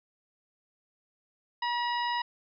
harmonic tone with a mistuned harmonic, 960 Hz, B5, 49 cents flat, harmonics 1 / 2 / 3 / 4 / 5, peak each -29 / -35 / -39 / -41 / -43 dBFS, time 1.62-2.22 s, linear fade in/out 5 ms, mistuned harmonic 5, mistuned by +75 cents, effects none

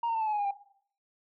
sine tone with pitch steps, 936 / 914.6 / 893.7 / 873.3 / 853.4 / 833.9 / 814.8 / 796.2 Hz, A#5 / A#5 / A5 / A5 / G#5 / G#5 / G#5 / G5, +7 / -33 / +27 / -13 / +47 / +7 / -33 / +27 cents, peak -25 dBFS, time 0.03-0.51 s, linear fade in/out 5 ms, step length 60 ms, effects noise-tail reverb RT60 0.6 s tail -17 dB re dry + tanh soft clip ceiling -25 dBFS

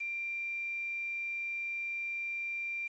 sine tone with quantisation, 2372 Hz, D7, 17 cents sharp, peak -34 dBFS, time 0-2.88 s, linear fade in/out 10 ms, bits 9, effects resampled to 16000 Hz

